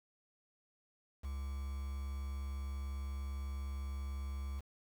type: tone with quantisation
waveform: triangle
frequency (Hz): 68.8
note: C#2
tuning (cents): -12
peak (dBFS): -36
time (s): 1.23-4.61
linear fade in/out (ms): 20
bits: 9
effects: none